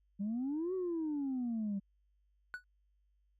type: exponential two-way sweep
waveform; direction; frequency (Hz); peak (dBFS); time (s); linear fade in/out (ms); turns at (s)
sine; up then down; 193.3 to 380.8 to 193.3; -32; 0.19-1.8; 20; 0.74
type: tone with exponential decay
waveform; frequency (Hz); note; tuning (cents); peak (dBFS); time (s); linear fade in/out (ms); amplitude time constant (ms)
triangle; 1477; F#6; -3; -33; 2.54-2.64; 0; 21
effects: tanh soft clip ceiling -31 dBFS + added 50 Hz sine -70 dBFS peak until 3.39 s